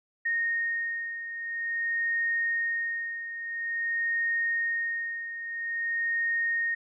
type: beating tone pair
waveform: sine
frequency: 1853 / 1853.49 Hz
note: A#6 / A#6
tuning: -11 / -10 cents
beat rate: 0.49 Hz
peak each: -28 / -34 dBFS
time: 0.25-6.75 s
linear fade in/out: 10 ms
effects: none